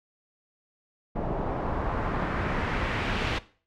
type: noise with low-pass filter sweep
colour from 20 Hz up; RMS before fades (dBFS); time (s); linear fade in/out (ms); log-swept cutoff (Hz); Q
pink; -29; 1.15-3.39; 10; 690 to 3100; 1.3
effects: noise-tail reverb RT60 0.4 s tail -17 dB re dry